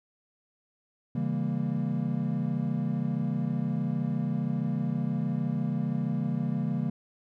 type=chord; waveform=triangle; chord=C# diminished seventh; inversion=none; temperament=equal with one note detuned; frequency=138.59 / 164.81 / 200 / 233.1 Hz; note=C#3 / E3 / G3 / Bb3; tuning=0 / 0 / +35 / 0 cents; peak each=-30 / -30 / -31 / -30 dBFS; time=1.15-6.9 s; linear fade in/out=5 ms; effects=none